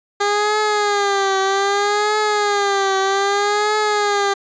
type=tone with vibrato; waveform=15% pulse; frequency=405.2 Hz; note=G#4; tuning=43 cents flat; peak=-9 dBFS; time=0.2-4.34 s; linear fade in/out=10 ms; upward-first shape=triangle; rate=0.63 Hz; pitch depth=94 cents each way; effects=resampled to 16000 Hz